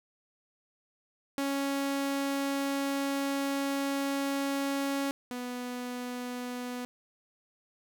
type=tone pair in turn; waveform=sawtooth; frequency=277.2 / 247 Hz; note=C#4 / B3; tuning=0 / 0 cents; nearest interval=major second; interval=200 cents; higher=first; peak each=-25 / -31 dBFS; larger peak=first; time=1.38-5.11 / 5.31-6.85 s; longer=first; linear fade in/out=0 ms; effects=none